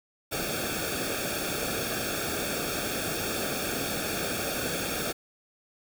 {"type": "noise with comb filter", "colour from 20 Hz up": "pink", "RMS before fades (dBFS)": -31, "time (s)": [0.31, 5.13], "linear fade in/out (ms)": 20, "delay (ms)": 1, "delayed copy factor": -0.85, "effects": []}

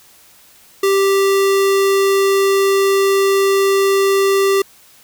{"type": "tone", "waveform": "square", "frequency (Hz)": 392, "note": "G4", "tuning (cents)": 0, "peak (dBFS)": -12, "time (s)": [0.83, 4.62], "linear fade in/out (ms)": 5, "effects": ["white hiss -47 dBFS RMS until 5.03 s"]}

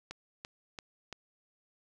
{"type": "click train", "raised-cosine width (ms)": 0.2, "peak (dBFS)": -24, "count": 4, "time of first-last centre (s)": [0.11, 1.127], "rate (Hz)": 2.95, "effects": []}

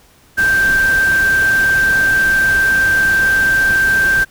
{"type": "tone in noise", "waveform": "sine", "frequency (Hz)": 1568, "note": "G6", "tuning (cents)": 0, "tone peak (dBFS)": -10, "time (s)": [0.37, 4.25], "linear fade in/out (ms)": 20, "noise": "pink", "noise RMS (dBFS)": -25, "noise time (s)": [0.37, 4.25], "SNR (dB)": 12, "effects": ["pink hiss -49 dBFS RMS until 4.3 s"]}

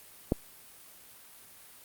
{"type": "clicks", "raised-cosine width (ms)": 2, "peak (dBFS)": [-11, -29], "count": 2, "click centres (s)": [0.321, 0.325], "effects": ["white hiss -53 dBFS RMS until 1.84 s", "Opus 32 kbps"]}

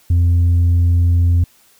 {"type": "tone", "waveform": "sine", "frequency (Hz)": 86.4, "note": "F2", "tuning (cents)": -18, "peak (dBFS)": -7, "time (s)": [0.1, 1.44], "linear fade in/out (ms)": 5, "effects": ["tanh soft clip ceiling -9 dBFS", "white hiss -52 dBFS RMS until 1.79 s"]}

